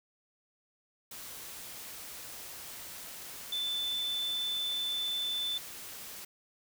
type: tone in noise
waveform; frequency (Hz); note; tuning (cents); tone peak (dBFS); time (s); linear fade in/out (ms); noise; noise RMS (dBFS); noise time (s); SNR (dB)
sine; 3520; A7; 0; -31; 3.52-5.58; 5; white; -45; 1.11-6.25; +11
effects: none